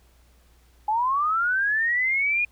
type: linear sweep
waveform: sine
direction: up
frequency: 830.6 to 2463 Hz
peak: -20 dBFS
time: 0.88-2.45 s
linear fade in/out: 5 ms
effects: added 60 Hz sine -55 dBFS peak until 2.51 s + pink hiss -62 dBFS RMS until 2.51 s